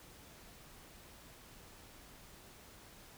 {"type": "silence", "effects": ["pink hiss -57 dBFS RMS until 3.17 s"]}